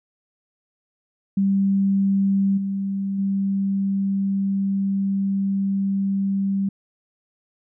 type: tone with level steps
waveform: sine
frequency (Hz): 196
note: G3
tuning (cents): 0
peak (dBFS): -16 / -22 / -19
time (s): 1.37-6.69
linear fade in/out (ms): 5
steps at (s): 2.57 / 3.18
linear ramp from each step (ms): 10
effects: none